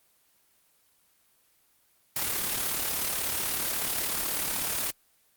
white noise with amplitude modulation, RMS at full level -27 dBFS, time 2.16-4.91 s, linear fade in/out 5 ms, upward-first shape sine, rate 36.3 Hz, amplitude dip 50%, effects white hiss -66 dBFS RMS until 5.36 s + Opus 24 kbps

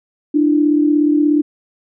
sine tone pair together, 297 / 333.8 Hz, D4 / E4, +20 / +22 cents, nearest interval major second, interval 202 cents, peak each -11 / -18 dBFS, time 0.34-1.42 s, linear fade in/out 10 ms, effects none

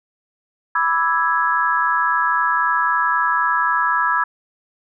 sine chord, E dominant seventh, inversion second, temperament equal, 987.8 / 1174.7 / 1318.5 / 1661.2 Hz, B5 / D6 / E6 / G#6, 0 / 0 / 0 / 0 cents, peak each -20 / -25 / -20 / -20 dBFS, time 0.75-4.24 s, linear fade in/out 5 ms, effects none

